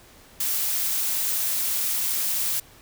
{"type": "noise", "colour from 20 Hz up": "blue", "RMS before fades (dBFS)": -25, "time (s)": [0.4, 2.6], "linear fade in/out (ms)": 5, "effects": ["pink hiss -51 dBFS RMS until 2.81 s"]}